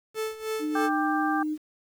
45% pulse tone with tremolo, 437.9 Hz, A4, 8 cents flat, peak -27 dBFS, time 0.14-0.9 s, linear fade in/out 50 ms, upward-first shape sine, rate 3.2 Hz, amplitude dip 80%
sine tone with pitch glide, 303.4 to 306.2 Hz, D#4 to D#4, -44 to -28 cents, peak -26 dBFS, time 0.59-1.58 s, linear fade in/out 50 ms, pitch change +16 cents, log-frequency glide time 0.88-1.32 s
harmonic tone, 394.5 Hz, G4, 11 cents sharp, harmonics 2 / 3 / 4, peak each -28 / -30 / -31 dBFS, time 0.75-1.43 s, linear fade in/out 5 ms
effects 9-bit

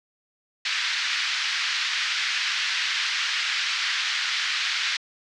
pink band-pass noise, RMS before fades -26 dBFS, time 0.65-4.97 s, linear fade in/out 5 ms, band 1600 to 5200 Hz, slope 24 dB/octave, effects low-pass 8000 Hz 12 dB/octave

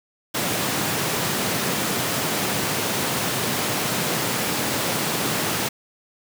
pink high-pass noise, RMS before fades -24 dBFS, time 0.34-5.69 s, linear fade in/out 10 ms, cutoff 120 Hz, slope 24 dB/octave, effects none

